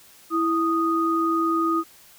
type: tone pair together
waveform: sine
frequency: 329.6 / 1240.9 Hz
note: E4 / D#6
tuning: 0 / -5 cents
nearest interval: octave + major seventh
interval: 2295 cents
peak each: -22 dBFS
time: 0.3-1.84 s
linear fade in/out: 50 ms
effects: white hiss -51 dBFS RMS until 2.18 s